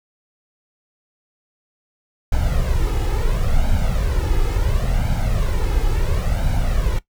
brown noise with flanger, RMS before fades -18 dBFS, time 2.32-6.99 s, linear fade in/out 5 ms, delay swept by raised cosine 1.3 to 2.4 ms, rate 0.72 Hz, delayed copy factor +0.7, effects noise-tail reverb RT60 0.1 s tail -17 dB re dry

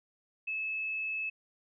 sine tone, 2600 Hz, E7, 24 cents flat, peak -32 dBFS, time 0.47-1.3 s, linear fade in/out 10 ms, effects none

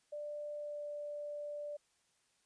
sine tone with pitch glide, 591 to 587.6 Hz, D5 to D5, +11 to +1 cents, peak -40 dBFS, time 0.12-1.77 s, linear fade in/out 10 ms, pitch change -10 cents, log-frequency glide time 0.55-0.84 s, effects white hiss -75 dBFS RMS until 2.45 s + resampled to 22050 Hz

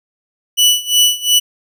sawtooth tone with tremolo, 2960 Hz, F#7, in tune, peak -4 dBFS, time 0.57-1.4 s, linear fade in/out 20 ms, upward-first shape sine, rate 2.8 Hz, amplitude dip 90%, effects none

